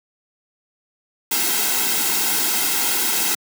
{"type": "noise with comb filter", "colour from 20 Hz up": "white", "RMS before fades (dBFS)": -20, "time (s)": [1.31, 3.35], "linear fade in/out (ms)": 5, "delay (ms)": 1.7, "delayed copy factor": -0.7, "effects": ["high-pass 200 Hz 12 dB/octave"]}